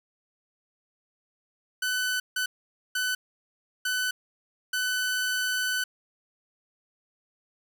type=tone bursts at uneven times; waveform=sawtooth; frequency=1503 Hz; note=F#6; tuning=27 cents sharp; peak=-22 dBFS; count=5; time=1.82-2.2 / 2.36-2.46 / 2.95-3.15 / 3.85-4.11 / 4.73-5.84 s; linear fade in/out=5 ms; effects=10-bit